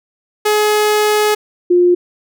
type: tone pair in turn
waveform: sawtooth / sine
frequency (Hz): 422.5 / 354.3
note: G#4 / F4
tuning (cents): +30 / +25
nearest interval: minor third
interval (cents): 305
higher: first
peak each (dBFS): -7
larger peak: neither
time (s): 0.45-1.35 / 1.7-1.95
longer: first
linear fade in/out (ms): 10
effects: none